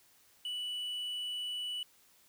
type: tone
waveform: triangle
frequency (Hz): 2960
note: F#7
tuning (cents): 0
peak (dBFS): -34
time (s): 0.45-1.83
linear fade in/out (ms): 2
effects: white hiss -65 dBFS RMS until 2.28 s